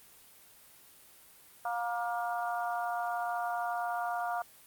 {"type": "harmonic tone", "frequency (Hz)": 236.2, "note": "A#3", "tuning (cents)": 23, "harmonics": [3, 4, 5, 6], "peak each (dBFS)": [-33, -38, -40, -39], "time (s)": [1.65, 4.42], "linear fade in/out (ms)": 2, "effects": ["white hiss -57 dBFS RMS until 4.66 s", "Opus 32 kbps"]}